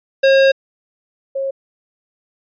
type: tone pair in turn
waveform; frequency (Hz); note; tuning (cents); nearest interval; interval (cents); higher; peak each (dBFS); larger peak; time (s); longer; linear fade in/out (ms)
square / sine; 540 / 542.2; C#5 / C#5; -45 / -38; unison; 7; second; -9 / -18; first; 0.23-0.52 / 1.35-1.51; first; 10
effects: resampled to 11025 Hz